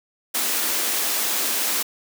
white high-pass noise, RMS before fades -23 dBFS, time 0.34-1.83 s, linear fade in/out 10 ms, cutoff 210 Hz, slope 96 dB/octave, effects none

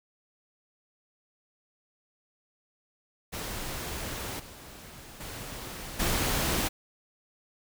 pink noise with level steps, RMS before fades -36 / -47 / -40 / -28 dBFS, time 3.32-6.69 s, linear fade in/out 20 ms, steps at 4.39 / 5.2 / 5.99 s, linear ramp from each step 10 ms, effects none

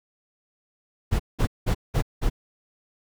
brown noise bursts, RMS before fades -21 dBFS, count 5, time 1.11-2.3 s, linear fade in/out 20 ms, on 86 ms, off 190 ms, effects none

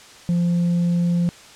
sine tone with tanh clipping, 173.4 Hz, F3, 12 cents flat, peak -17 dBFS, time 0.29-1.29 s, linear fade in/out 0 ms, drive 2 dB, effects white hiss -44 dBFS RMS until 1.55 s + low-pass 7000 Hz 12 dB/octave

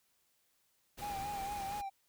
pink noise, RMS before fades -47 dBFS, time 0.97-1.82 s, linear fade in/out 20 ms
triangle tone with vibrato, 803 Hz, G5, 41 cents sharp, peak -36 dBFS, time 1.01-1.9 s, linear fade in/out 20 ms, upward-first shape sine, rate 4.3 Hz, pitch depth 53 cents each way
effects white hiss -75 dBFS RMS until 2.08 s

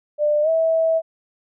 sine tone with pitch glide, 596 to 649.9 Hz, D5 to E5, +25 to -25 cents, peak -15 dBFS, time 0.18-1.02 s, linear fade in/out 50 ms, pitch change +150 cents, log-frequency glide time 0.42-0.49 s, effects none

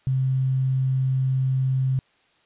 sine tone with quantisation, 131.5 Hz, C3, 9 cents sharp, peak -19 dBFS, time 0.07-1.99 s, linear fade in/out 0 ms, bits 8, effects white hiss -62 dBFS RMS until 2.45 s + resampled to 8000 Hz

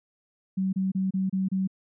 sine tone bursts, 190 Hz, F#3, 46 cents sharp, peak -23 dBFS, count 6, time 0.57-1.675 s, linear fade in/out 10 ms, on 160 ms, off 29 ms, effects none

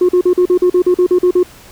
sine tone bursts, 360 Hz, F#4, 47 cents flat, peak -5 dBFS, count 12, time 0.01-1.431 s, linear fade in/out 5 ms, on 79 ms, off 43 ms, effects tanh soft clip ceiling -5 dBFS + pink hiss -40 dBFS RMS until 1.71 s

